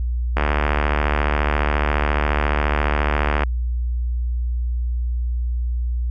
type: click train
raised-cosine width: 0.5 ms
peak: -4 dBFS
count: 229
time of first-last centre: 0.37-3.435 s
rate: 74.4 Hz
effects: added 60 Hz sine -19 dBFS peak until 6.1 s